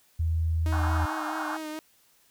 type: tone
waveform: sine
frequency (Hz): 81.4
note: E2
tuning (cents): -21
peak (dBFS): -23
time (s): 0.19-1.06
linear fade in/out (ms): 10
type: tone with vibrato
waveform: sawtooth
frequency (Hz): 311.1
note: D#4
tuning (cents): 0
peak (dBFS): -30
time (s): 0.66-1.79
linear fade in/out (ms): 0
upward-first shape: sine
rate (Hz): 4.6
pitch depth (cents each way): 29
type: band-pass noise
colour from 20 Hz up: pink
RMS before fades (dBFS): -33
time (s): 0.72-1.57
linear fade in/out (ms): 5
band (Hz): 710 to 1600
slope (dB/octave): 96
effects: white hiss -63 dBFS RMS until 2.3 s